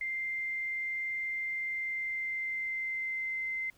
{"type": "tone with pitch glide", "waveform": "sine", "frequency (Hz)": [2093, 2074], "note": ["C7", "C7"], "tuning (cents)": [0, -16], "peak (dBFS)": -32, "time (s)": [0.01, 3.7], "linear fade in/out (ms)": 2, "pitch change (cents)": -16, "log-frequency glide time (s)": [1.59, 3.44], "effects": ["pink hiss -65 dBFS RMS until 3.77 s"]}